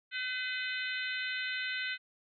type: harmonic tone with a mistuned harmonic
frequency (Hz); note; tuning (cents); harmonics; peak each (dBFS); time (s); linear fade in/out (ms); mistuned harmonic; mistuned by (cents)
507; B4; +45; 3 / 4 / 5 / 6 / 7 / 8; -37 / -39 / -41 / -43 / -44 / -45; 0.11-1.98; 50; 7; +29
effects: none